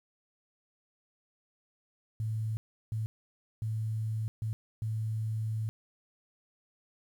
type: tone bursts at uneven times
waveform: sine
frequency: 110 Hz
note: A2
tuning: in tune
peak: -30 dBFS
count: 5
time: 2.2-2.57 / 2.92-3.06 / 3.62-4.28 / 4.42-4.53 / 4.82-5.69 s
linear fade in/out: 0 ms
effects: 10-bit